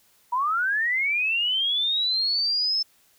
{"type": "linear sweep", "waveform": "sine", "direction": "up", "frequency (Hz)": [946, 5290], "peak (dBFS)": -21, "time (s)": [0.32, 2.83], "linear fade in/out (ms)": 10, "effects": ["white hiss -61 dBFS RMS until 3.18 s"]}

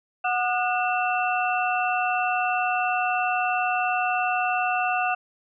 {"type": "tone cluster", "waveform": "sine", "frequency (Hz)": [735, 1218, 1459, 2680], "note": ["F#5", "D#6", "F#6", "E7"], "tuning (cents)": [-12, -37, -25, 28], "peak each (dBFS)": [-24, -30, -29, -28], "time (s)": [0.24, 5.15], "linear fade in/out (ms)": 10, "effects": []}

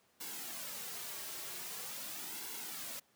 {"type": "noise with flanger", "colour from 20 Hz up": "white", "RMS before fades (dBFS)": -44, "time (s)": [0.2, 3], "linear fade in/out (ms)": 10, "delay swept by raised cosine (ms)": [1.6, 4.1], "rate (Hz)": 0.44, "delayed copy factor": -0.6, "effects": ["pink hiss -71 dBFS RMS until 3.15 s", "high-pass 150 Hz 12 dB/octave"]}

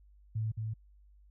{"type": "tone with echo", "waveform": "sine", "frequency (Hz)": 110, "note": "A2", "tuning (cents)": 0, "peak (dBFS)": -30, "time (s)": [0.35, 0.52], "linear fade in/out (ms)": 10, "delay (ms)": 220, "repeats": 1, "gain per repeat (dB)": -3, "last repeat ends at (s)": 0.74, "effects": ["added 50 Hz sine -57 dBFS peak until 1.3 s"]}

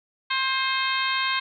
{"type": "harmonic tone with a mistuned harmonic", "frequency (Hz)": 529, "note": "C5", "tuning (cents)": 19, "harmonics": [2, 3, 4, 5, 6, 7, 8], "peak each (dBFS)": [-27, -29, -30, -31, -32, -32, -33], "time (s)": [0.3, 1.4], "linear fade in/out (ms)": 10, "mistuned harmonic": 5, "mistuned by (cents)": -40, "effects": []}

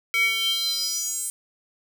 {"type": "tone with high-pass filter sweep", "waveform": "square", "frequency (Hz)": 450, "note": "A4", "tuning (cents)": 39, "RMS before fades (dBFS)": -25, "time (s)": [0.14, 1.3], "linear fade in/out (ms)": 0, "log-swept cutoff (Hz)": [2000, 9000], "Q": 6.6, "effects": []}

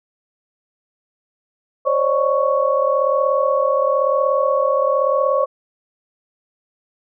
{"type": "tone cluster", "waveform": "sine", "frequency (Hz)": [531, 572, 608, 1111], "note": ["C5", "D5", "D#5", "C#6"], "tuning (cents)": [25, -46, -40, 4], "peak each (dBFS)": [-18, -20, -23, -20], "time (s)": [1.85, 5.46], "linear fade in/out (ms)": 20, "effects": []}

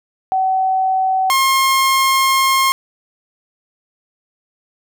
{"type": "tone pair in turn", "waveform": ["sine", "sawtooth"], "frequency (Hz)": [758, 1069.6], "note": ["F#5", "C6"], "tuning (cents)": [42, 38], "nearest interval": "tritone", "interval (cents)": 596, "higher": "second", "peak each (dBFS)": [-13, -8], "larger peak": "second", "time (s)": [[0.32, 1.3], [1.3, 2.72]], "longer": "second", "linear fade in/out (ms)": 0, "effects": []}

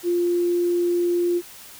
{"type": "tone", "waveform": "sine", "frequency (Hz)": 349.2, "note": "F4", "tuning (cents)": 0, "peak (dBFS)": -18, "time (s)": [0.03, 1.42], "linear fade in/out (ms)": 50, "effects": ["white hiss -43 dBFS RMS until 1.79 s"]}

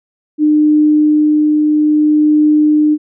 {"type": "tone with tremolo", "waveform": "sine", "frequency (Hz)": 302.4, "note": "D#4", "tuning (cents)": -49, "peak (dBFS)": -6, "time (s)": [0.38, 2.98], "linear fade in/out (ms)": 50, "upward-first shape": "triangle", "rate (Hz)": 0.6, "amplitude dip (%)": 25, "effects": []}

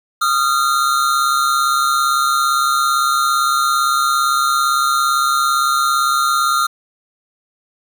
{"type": "tone pair together", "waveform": "square", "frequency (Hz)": [1235.3, 1373], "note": ["D#6", "F6"], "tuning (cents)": [-13, -30], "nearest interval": "major second", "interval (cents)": 183, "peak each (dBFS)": -17, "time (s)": [0.21, 6.67], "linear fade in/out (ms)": 10, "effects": ["7-bit"]}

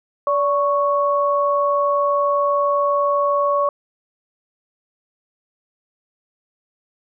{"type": "tone pair together", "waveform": "sine", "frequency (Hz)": [576.2, 1108.7], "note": ["D5", "C#6"], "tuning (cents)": [-33, 0], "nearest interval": "major seventh", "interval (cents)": 1133, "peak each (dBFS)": -18, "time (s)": [0.27, 3.69], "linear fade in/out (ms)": 2, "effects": []}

